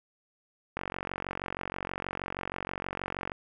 click train, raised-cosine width 0.5 ms, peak -18 dBFS, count 119, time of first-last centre 0.77-3.319 s, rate 46.3 Hz, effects none

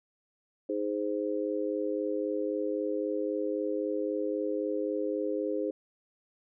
sine chord, Ab major, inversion second, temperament just, 311.5 / 415.3 / 519.1 Hz, Eb4 / Ab4 / C5, +2 / 0 / -14 cents, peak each -33 dBFS, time 0.69-5.71 s, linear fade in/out 5 ms, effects none

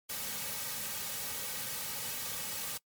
white noise with comb filter, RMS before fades -38 dBFS, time 0.09-2.78 s, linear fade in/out 10 ms, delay 2.9 ms, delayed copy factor -0.7, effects noise-tail reverb RT60 0.1 s tail -23 dB re dry + MP3 96 kbps

